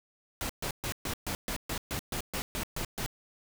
pink noise bursts, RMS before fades -34 dBFS, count 13, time 0.41-3.062 s, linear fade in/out 0 ms, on 84 ms, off 130 ms, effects none

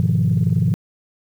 sine chord, F half-diminished seventh, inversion first, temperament equal with one note detuned, 102.4 / 123.47 / 155.56 / 174.61 Hz, Ab2 / Cb3 / Eb3 / F3, -24 / 0 / 0 / 0 cents, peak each -19 dBFS, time 0-0.74 s, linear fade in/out 0 ms, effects tanh soft clip ceiling -8 dBFS + 8-bit

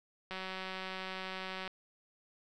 click train, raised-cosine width 0.3 ms, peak -25 dBFS, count 258, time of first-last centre 0.31-1.677 s, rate 188 Hz, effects none

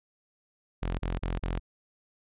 sawtooth tone bursts, 43.65 Hz, F1, in tune, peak -25 dBFS, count 4, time 0.82-1.596 s, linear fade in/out 10 ms, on 170 ms, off 32 ms, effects resampled to 8000 Hz

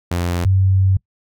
sawtooth / sine tone pair in turn, 87.31 / 95.39 Hz, F2 / G2, 0 / -47 cents, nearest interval major second, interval 153 cents, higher second, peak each -14 / -11 dBFS, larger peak second, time 0.11-0.45 / 0.45-0.97 s, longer second, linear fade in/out 5 ms, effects noise-tail reverb RT60 0.1 s tail -23 dB re dry

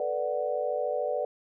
sine chord, B minor seventh, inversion third, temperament equal, 440 / 493.9 / 587.3 / 740 Hz, A4 / B4 / D5 / F#5, 0 / 0 / 0 / 0 cents, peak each -36 / -31 / -30 / -35 dBFS, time 0-1.25 s, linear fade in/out 2 ms, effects none

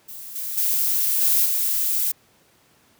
violet noise with level steps, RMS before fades -37 / -29 / -21 / -18 / -22 dBFS, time 0.08-2.12 s, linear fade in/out 10 ms, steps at 0.35 / 0.57 / 1.21 / 1.45 s, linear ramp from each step 10 ms, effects pink hiss -58 dBFS RMS until 2.99 s + high-pass 100 Hz 12 dB/octave

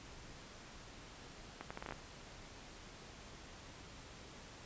accelerating click train, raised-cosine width 0.5 ms, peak -28 dBFS, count 8, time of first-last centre 1.61-1.923 s, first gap 95 ms, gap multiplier 0.73, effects pink hiss -54 dBFS RMS until 4.65 s + resampled to 16000 Hz

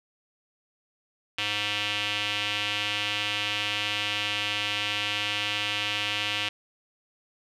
square tone with band-pass filter, 103.83 Hz, G#2, in tune, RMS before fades -29 dBFS, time 1.38-6.49 s, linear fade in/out 5 ms, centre 2900 Hz, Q 3.2, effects none

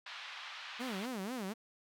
white band-pass noise, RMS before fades -47 dBFS, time 0.06-1.06 s, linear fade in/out 5 ms, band 860 to 3700 Hz, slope 24 dB/octave
sawtooth tone with vibrato, 221.2 Hz, A3, 9 cents sharp, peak -34 dBFS, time 0.79-1.54 s, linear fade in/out 20 ms, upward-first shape sine, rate 4.1 Hz, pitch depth 290 cents each way
effects none

